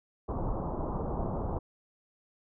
pink low-pass noise, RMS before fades -33 dBFS, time 0.28-1.59 s, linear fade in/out 10 ms, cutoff 1100 Hz, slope 48 dB/octave, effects none

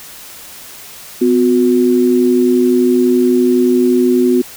sine tone pair together, 251.3 / 363.1 Hz, B3 / F#4, +30 / -33 cents, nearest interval tritone, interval 637 cents, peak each -11 dBFS, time 1.21-4.42 s, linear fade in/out 10 ms, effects white hiss -34 dBFS RMS until 4.56 s

